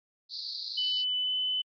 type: band-pass noise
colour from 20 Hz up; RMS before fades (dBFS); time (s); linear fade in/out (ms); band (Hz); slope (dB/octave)
white; -38; 0.29-1.05; 50; 4000 to 4800; 96
type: tone with pitch glide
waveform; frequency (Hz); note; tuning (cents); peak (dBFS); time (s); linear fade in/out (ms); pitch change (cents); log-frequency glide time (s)
sine; 2998 to 3017; F#7 to F#7; +22 to +33; -27; 0.77-1.62; 10; +11; 1.19-1.33
effects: AAC 64 kbps

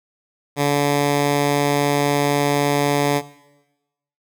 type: tone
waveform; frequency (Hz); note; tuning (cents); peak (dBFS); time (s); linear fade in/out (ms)
10% pulse; 143.8; D3; -36; -8; 0.56-3.22; 50
effects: noise-tail reverb RT60 1.0 s tail -18 dB re dry

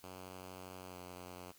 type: tone with pitch glide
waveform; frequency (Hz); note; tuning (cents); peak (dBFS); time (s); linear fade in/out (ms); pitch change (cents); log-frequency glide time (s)
5% pulse; 92.5 to 90.13; F#2 to F#2; 0 to -45; -37; 0.03-1.52; 10; -45; 0.88-0.96
effects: white hiss -64 dBFS RMS until 1.58 s

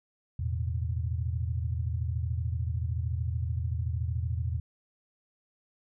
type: chord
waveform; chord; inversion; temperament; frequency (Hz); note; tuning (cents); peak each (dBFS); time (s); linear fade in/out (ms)
sine; E suspended fourth; none; equal; 82.41 / 110 / 123.47; E2 / A2 / B2; 0 / 0 / 0; -30 / -34 / -35; 0.39-4.6; 5
effects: none

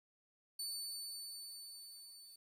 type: tone with level ramp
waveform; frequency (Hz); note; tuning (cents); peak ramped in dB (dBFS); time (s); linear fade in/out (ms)
25% pulse; 4505; C#8; +27; -35 to -51; 0.59-2.36; 5
effects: 12-bit

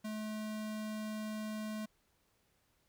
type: tone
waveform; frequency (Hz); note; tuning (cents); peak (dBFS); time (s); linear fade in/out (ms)
square; 215.1; A3; -39; -39; 0.04-1.86; 10
effects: pink hiss -75 dBFS RMS until 2.88 s

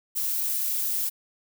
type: noise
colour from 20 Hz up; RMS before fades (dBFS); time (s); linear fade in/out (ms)
violet; -27; 0.15-1.1; 20
effects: none

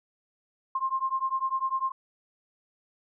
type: beating tone pair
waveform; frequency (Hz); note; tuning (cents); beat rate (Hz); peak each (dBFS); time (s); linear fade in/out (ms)
sine; 1055 / 1065; C6 / C6; +14 / +30; 10; -29; 0.75-1.92; 5
effects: none

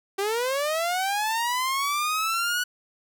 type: linear sweep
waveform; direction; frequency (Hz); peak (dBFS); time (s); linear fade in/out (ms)
sawtooth; up; 384.2 to 1480; -20; 0.18-2.64; 10
effects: none

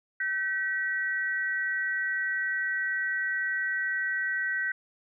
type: tone pair together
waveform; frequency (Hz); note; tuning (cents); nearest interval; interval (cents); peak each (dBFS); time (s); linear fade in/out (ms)
sine; 1536 / 1926.3; G6 / B6; -36 / -44; major third; 392; -29 / -30; 0.2-4.72; 5
effects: none

